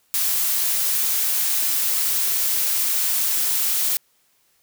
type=noise; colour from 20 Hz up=blue; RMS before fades=-21 dBFS; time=0.14-3.97 s; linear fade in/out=0 ms; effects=white hiss -63 dBFS RMS until 4.62 s